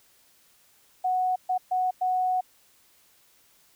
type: tone bursts at uneven times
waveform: sine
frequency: 738 Hz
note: F#5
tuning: 5 cents flat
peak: -22 dBFS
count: 4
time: 1.04-1.36 / 1.49-1.58 / 1.71-1.91 / 2.01-2.41 s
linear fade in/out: 10 ms
effects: white hiss -61 dBFS RMS until 3.75 s